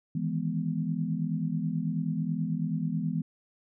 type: chord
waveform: sine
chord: E major seventh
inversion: third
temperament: equal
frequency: 155.56 / 164.81 / 207.7 / 246.9 Hz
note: D#3 / E3 / G#3 / B3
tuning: 0 / 0 / 0 / 0 cents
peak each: -36 / -30 / -34 / -34 dBFS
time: 0.15-3.22 s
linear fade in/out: 5 ms
effects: none